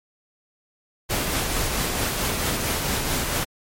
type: noise with tremolo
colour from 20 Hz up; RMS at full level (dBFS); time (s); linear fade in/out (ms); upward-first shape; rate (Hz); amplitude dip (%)
pink; -23; 1.09-3.45; 20; triangle; 4.5; 35
effects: MP3 64 kbps